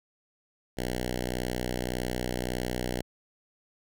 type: tone with notch filter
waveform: 5% pulse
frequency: 61.74 Hz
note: B1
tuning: in tune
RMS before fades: -32 dBFS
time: 0.77-3.02 s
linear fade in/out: 10 ms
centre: 1100 Hz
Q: 1.3
effects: none